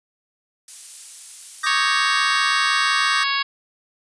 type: noise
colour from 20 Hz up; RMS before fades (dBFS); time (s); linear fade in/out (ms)
violet; -32; 0.68-1.69; 2
type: chord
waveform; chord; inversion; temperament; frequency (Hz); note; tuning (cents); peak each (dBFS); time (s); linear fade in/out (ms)
square; Eb major seventh; third; equal; 1174.7 / 1244.5 / 1568 / 1864.7; D6 / Eb6 / G6 / Bb6; 0 / 0 / 0 / 0; -28 / -27 / -26 / -27; 1.63-3.24; 10
type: harmonic tone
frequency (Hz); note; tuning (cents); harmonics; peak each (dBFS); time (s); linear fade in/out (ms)
554.4; C#5; 0; 2 / 3 / 4 / 5 / 6 / 7 / 8 / 9; -24 / -26 / -27 / -28 / -29 / -29 / -30 / -31; 1.66-3.43; 10
effects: resampled to 22050 Hz